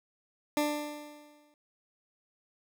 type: tone with exponential decay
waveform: 20% pulse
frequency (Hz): 296.4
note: D4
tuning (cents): +16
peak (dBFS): -20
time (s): 0.57-1.54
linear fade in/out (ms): 1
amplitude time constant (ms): 210
effects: none